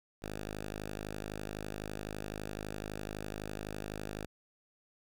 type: tone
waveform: 5% pulse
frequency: 51.91 Hz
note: G#1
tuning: in tune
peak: -28 dBFS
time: 0.22-4.26 s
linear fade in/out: 5 ms
effects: none